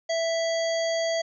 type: harmonic tone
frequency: 660 Hz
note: E5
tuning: 2 cents sharp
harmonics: 1 / 3 / 5 / 7 / 9 / 10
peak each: -24 / -34 / -37 / -36 / -47 / -39 dBFS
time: 0.09-1.22 s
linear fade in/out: 10 ms
effects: none